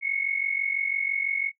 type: tone pair together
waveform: sine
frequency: 2171 / 2217 Hz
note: C#7 / C#7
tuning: -37 / 0 cents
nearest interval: unison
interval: 37 cents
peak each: -27 dBFS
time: 0.01-1.52 s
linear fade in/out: 50 ms
effects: noise-tail reverb RT60 0.1 s tail -19 dB re dry